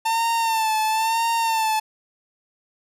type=tone with vibrato; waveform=45% pulse; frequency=895 Hz; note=A5; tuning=29 cents sharp; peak=-19 dBFS; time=0.05-1.8 s; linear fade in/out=10 ms; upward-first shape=sine; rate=1 Hz; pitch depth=52 cents each way; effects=resampled to 32000 Hz + 10-bit